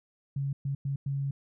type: tone bursts at uneven times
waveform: sine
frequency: 138.59 Hz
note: C#3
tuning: in tune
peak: -28 dBFS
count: 4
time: 0.36-0.53 / 0.65-0.75 / 0.85-0.96 / 1.06-1.31 s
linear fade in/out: 5 ms
effects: none